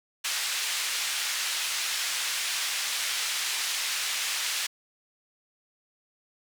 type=band-pass noise; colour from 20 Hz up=pink; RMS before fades=-30 dBFS; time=0.24-4.67 s; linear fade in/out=10 ms; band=2100 to 9000 Hz; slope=12 dB/octave; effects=none